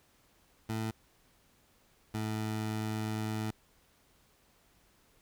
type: tone pair in turn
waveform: 20% pulse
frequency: 110.6 / 108.76 Hz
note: A2 / A2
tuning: +9 / -20 cents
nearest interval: unison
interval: 29 cents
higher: first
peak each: -28 dBFS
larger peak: neither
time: 0.69-0.91 / 2.14-3.51 s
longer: second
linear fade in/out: 5 ms
effects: pink hiss -67 dBFS RMS until 5.21 s